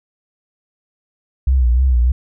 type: tone with vibrato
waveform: sine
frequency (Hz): 62.7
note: B1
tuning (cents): +27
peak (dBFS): -10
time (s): 1.47-2.12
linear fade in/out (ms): 5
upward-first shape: sine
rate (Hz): 3.3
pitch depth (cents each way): 96
effects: none

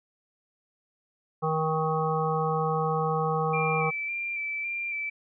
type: harmonic tone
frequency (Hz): 158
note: D#3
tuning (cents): +27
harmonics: 1 / 3 / 5 / 7 / 8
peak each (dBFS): -29 / -29 / -30 / -31 / -35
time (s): 1.42-3.91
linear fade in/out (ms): 20
type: tone with vibrato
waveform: sine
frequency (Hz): 2349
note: D7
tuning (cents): 0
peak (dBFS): -29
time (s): 3.53-5.1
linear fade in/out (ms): 10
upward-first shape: square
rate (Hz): 1.8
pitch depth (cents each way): 22
effects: none

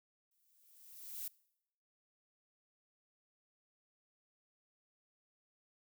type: noise with exponential growth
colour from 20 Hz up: violet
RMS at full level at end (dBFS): -41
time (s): 0.31-1.28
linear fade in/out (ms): 5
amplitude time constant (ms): 210
effects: noise-tail reverb RT60 0.8 s tail -23 dB re dry

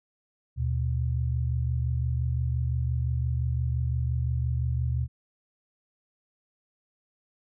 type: tone pair together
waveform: sine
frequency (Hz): 76.3 / 122.1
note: D#2 / B2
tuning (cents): -33 / -19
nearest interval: minor sixth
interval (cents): 814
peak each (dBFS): -27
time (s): 0.56-5.08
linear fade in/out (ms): 50
effects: none

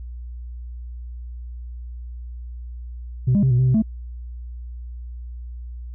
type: tone with pitch steps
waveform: sine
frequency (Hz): 126.6 / 202.6 / 132.1 / 123.1 / 129.3 / 128.1 / 219.2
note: B2 / G#3 / C3 / B2 / C3 / C3 / A3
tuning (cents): +43 / -43 / +17 / -5 / -20 / -36 / -6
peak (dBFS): -12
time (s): 3.27-3.823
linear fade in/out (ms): 10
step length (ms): 79
effects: tanh soft clip ceiling -12 dBFS + added 60 Hz sine -31 dBFS peak until 5.94 s

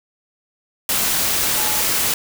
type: tone in noise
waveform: sine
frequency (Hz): 854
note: G#5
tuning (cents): +48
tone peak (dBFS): -29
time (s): 1.57-1.81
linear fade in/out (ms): 2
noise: white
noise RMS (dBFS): -19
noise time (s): 0.89-2.14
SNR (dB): -13
effects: none

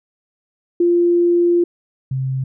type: tone pair in turn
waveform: sine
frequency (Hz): 346.9 / 132.06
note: F4 / C3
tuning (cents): -12 / +16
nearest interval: octave + perfect fourth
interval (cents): 1672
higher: first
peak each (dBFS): -11 / -18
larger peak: first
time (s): 0.8-1.64 / 2.11-2.44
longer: first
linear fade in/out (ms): 5
effects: none

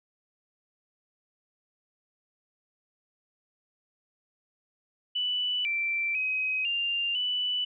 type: tone with pitch steps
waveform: sine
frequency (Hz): 2973 / 2344 / 2529 / 2793 / 2976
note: F#7 / D7 / D#7 / F7 / F#7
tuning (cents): +8 / -4 / +28 / -1 / +9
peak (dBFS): -26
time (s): 5.15-7.65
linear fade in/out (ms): 10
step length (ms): 500
effects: none

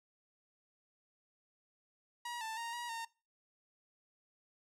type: tone with pitch steps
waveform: sawtooth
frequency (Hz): 957 / 887 / 930 / 957 / 916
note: A#5 / A5 / A#5 / A#5 / A#5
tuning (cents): +45 / +14 / -4 / +45 / -31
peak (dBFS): -36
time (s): 2.25-3.05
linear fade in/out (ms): 5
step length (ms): 160
effects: noise-tail reverb RT60 0.3 s tail -21 dB re dry + low-pass 11000 Hz 12 dB/octave

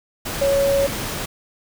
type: tone in noise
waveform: sine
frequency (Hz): 555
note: C#5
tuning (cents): +2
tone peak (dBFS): -15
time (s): 0.41-0.87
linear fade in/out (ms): 10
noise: pink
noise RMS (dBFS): -27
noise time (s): 0.25-1.26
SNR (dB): +9
effects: none

